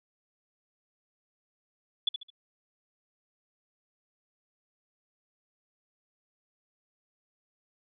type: tone with echo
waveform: sine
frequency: 3442 Hz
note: A7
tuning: 39 cents flat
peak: -22 dBFS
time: 2.07-2.09 s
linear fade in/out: 5 ms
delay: 71 ms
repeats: 3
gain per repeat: -9 dB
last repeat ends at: 2.303 s
effects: none